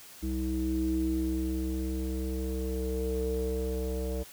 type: tone with low-pass filter sweep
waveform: square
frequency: 64.3 Hz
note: C2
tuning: 30 cents flat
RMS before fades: -31 dBFS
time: 0.22-4.24 s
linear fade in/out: 20 ms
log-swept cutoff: 290 to 520 Hz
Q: 8.7
effects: white hiss -50 dBFS RMS until 4.32 s